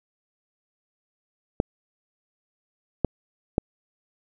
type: clicks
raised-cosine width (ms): 2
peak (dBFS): -6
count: 3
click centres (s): 1.601 / 3.047 / 3.581
effects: none

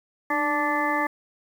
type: harmonic tone with a mistuned harmonic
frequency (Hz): 292.1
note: D4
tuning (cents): -9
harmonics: 1 / 2 / 3 / 4 / 6 / 7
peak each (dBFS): -29 / -31 / -27 / -28 / -28 / -31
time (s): 0.3-1.07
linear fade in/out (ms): 5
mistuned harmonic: 1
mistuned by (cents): +56
effects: 8-bit

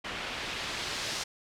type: noise with low-pass filter sweep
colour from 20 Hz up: white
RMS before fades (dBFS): -36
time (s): 0.04-1.24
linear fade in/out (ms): 10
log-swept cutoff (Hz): 2500 to 5500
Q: 1
effects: none

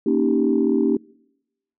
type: chord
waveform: sine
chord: Eb dominant seventh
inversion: second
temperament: equal with one note detuned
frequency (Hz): 233.1 / 277.2 / 313.3 / 392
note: Bb3 / Db4 / Eb4 / G4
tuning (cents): 0 / 0 / +12 / 0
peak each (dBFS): -21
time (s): 0.06-0.97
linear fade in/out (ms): 5
effects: noise-tail reverb RT60 0.9 s tail -26 dB re dry + tanh soft clip ceiling -7 dBFS

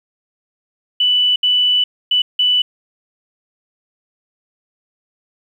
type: tone bursts at uneven times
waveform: sine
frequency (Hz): 2976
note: F#7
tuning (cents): +9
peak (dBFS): -11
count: 4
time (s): 1-1.36 / 1.43-1.84 / 2.11-2.22 / 2.39-2.62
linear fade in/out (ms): 5
effects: 8-bit

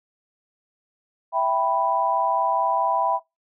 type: chord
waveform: sine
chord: E minor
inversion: none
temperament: equal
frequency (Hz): 659.3 / 784 / 987.8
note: E5 / G5 / B5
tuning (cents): 0 / 0 / 0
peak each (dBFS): -24 / -24 / -22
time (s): 1.32-3.2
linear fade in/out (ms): 50
effects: noise-tail reverb RT60 0.2 s tail -20 dB re dry

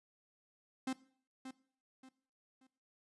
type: tone with echo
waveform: 45% pulse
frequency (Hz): 261.6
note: C4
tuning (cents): 0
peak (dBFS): -35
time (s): 0.87-0.93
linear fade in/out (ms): 5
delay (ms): 580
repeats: 3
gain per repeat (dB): -10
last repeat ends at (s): 2.67
effects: noise-tail reverb RT60 0.5 s tail -18 dB re dry + resampled to 24000 Hz

